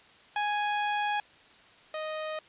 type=tone pair in turn; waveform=sawtooth; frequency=830.6 / 622.2 Hz; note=G#5 / D#5; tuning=0 / 0 cents; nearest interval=perfect fourth; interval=500 cents; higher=first; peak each=-23 / -29 dBFS; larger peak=first; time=0.36-1.2 / 1.94-2.39 s; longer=first; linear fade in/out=2 ms; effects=white hiss -56 dBFS RMS until 2.48 s + resampled to 8000 Hz